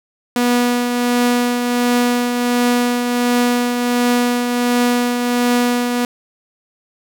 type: tone with tremolo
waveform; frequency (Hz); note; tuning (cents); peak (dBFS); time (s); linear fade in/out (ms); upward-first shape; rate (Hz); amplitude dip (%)
sawtooth; 243.4; B3; -25; -8; 0.36-6.05; 2; triangle; 1.4; 45
effects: none